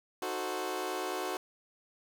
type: chord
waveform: 20% pulse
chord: D# diminished seventh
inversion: none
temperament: equal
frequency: 311.1 / 370 / 440 / 523.3 Hz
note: D#4 / F#4 / A4 / C5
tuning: 0 / 0 / 0 / 0 cents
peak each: -37 / -31 / -36 / -36 dBFS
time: 0.22-1.37 s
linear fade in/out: 2 ms
effects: none